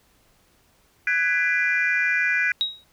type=chord; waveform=sine; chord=G# half-diminished seventh; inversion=third; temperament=just; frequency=1495.1 / 1661.2 / 1993.5 / 2392 Hz; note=F#6 / G#6 / B6 / D7; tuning=+18 / 0 / +16 / +31 cents; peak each=-24 dBFS; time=1.07-2.52 s; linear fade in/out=2 ms
type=tone with exponential decay; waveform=sine; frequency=3808 Hz; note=A#7; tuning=36 cents sharp; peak=-16 dBFS; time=2.61-2.84 s; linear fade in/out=0 ms; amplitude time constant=49 ms
effects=tanh soft clip ceiling -11 dBFS + pink hiss -61 dBFS RMS until 2.92 s